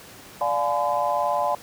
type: chord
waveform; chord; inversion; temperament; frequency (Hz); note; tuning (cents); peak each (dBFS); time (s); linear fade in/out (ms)
sine; D diminished seventh; none; just; 587.3 / 704.8 / 845.8 / 1014.9; D5 / F5 / Ab5 / Cb6; 0 / +16 / +31 / +47; -26; 0.41-1.55; 2
effects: pink hiss -44 dBFS RMS until 1.62 s + high-pass 100 Hz 12 dB/octave